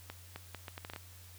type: accelerating click train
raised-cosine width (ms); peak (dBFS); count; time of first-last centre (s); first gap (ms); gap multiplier
0.3; -26; 9; 0.1-0.962; 260; 0.72
effects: added 90 Hz sine -53 dBFS peak until 1.38 s + white hiss -57 dBFS RMS until 1.38 s